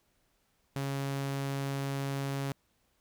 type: tone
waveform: sawtooth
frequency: 138 Hz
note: C#3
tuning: 7 cents flat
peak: -28 dBFS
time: 0.76-2.52 s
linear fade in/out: 0 ms
effects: pink hiss -73 dBFS RMS until 3 s